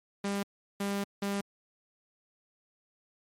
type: tone bursts at uneven times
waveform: sawtooth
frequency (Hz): 200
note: G3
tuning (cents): +35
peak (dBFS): -26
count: 3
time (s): 0.24-0.43 / 0.8-1.04 / 1.22-1.41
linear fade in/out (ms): 5
effects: MP3 64 kbps